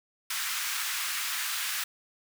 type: high-pass noise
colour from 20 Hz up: pink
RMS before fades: -32 dBFS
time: 0.3-1.84 s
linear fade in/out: 5 ms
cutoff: 1300 Hz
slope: 24 dB/octave
effects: none